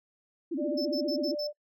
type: tone with vibrato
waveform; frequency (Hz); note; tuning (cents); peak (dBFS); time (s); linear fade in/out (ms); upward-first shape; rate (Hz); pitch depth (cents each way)
sine; 297.2; D4; +21; -29; 0.51-1.35; 10; sine; 15; 270
type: tone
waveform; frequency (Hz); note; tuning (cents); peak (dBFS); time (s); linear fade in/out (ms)
sine; 592; D5; +14; -31; 0.57-1.53; 50
type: tone bursts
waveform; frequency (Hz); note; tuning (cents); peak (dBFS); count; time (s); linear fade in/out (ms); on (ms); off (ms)
triangle; 5274; E8; 0; -33; 5; 0.77-1.473; 10; 87; 67
effects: noise-tail reverb RT60 0.1 s tail -25 dB re dry